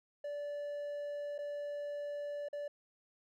triangle tone with dropouts, 581 Hz, D5, 19 cents flat, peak -36 dBFS, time 0.24-2.68 s, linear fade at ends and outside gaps 5 ms, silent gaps 1.381-1.387 / 2.486-2.529 s, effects none

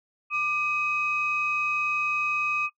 sine tone pair together, 1192.7 / 2531 Hz, D6 / D#7, +26 / +29 cents, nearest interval octave + minor second, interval 1303 cents, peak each -27 / -24 dBFS, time 0.3-2.7 s, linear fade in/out 50 ms, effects noise-tail reverb RT60 0.1 s tail -25 dB re dry + tanh soft clip ceiling -17 dBFS

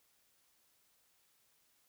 silence, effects white hiss -73 dBFS RMS until 1.88 s

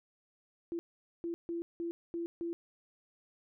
sine tone bursts at uneven times, 338.9 Hz, E4, 48 cents sharp, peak -34 dBFS, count 6, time 0.72-0.79 / 1.24-1.34 / 1.49-1.62 / 1.8-1.91 / 2.14-2.26 / 2.41-2.53 s, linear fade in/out 0 ms, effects none

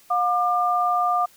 sine tone pair together, 715 / 1197.5 Hz, F5 / D6, +41 / +33 cents, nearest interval major sixth, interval 892 cents, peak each -21 dBFS, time 0.1-1.26 s, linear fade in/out 10 ms, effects white hiss -54 dBFS RMS until 1.36 s

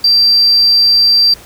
triangle tone, 4700 Hz, D8, 1 cent sharp, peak -3 dBFS, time 0.04-1.34 s, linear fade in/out 5 ms, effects tanh soft clip ceiling -3 dBFS + pink hiss -37 dBFS RMS until 1.45 s

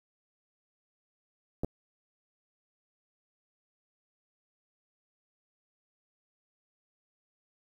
clicks, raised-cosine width 2 ms, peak -19 dBFS, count 2, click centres 1.635 / 1.646 s, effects 9-bit

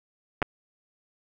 clicks, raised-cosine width 0.5 ms, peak -10 / -10 dBFS, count 2, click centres 0.419 / 0.426 s, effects none

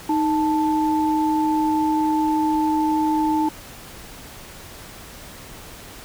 sine tone pair together, 311.1 / 879.9 Hz, D#4 / A5, 0 / 0 cents, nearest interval octave + tritone, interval 1800 cents, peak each -19 / -21 dBFS, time 0.09-3.49 s, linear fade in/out 5 ms, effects pink hiss -40 dBFS RMS until 6.04 s

